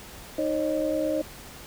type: tone cluster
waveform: sine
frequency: 310.6 / 542 / 612 Hz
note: D#4 / C#5 / D#5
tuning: -3 / -39 / -29 cents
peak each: -28 dBFS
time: 0.38-1.22 s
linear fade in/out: 5 ms
effects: pink hiss -44 dBFS RMS until 1.66 s